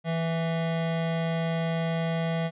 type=tone pair together; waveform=square; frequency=164.81 / 661.3 Hz; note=E3 / E5; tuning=0 / +5 cents; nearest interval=2 octaves; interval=2405 cents; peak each=-27 / -33 dBFS; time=0.04-2.51 s; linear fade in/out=50 ms; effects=resampled to 8000 Hz